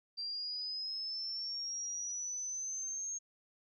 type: linear sweep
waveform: sine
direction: up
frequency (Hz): 4699 to 6500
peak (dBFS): -37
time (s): 0.17-3.19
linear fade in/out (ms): 20
effects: none